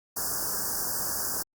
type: band-stop noise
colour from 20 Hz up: white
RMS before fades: -30 dBFS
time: 0.16-1.43 s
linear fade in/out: 10 ms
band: 1700 to 4800 Hz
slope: 96 dB/octave
effects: Opus 48 kbps